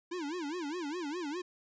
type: tone with vibrato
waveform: square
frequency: 321.2 Hz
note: E4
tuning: 45 cents flat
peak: -36 dBFS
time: 0.11-1.42 s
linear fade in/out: 10 ms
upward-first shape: sine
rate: 4.9 Hz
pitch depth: 230 cents each way
effects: resampled to 16000 Hz